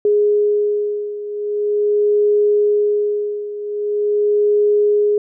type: beating tone pair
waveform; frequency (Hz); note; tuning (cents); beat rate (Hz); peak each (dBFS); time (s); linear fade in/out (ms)
sine; 415.3 / 415.73; G#4 / G#4; 0 / +2; 0.43; -15 / -19; 0.05-5.18; 2
effects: none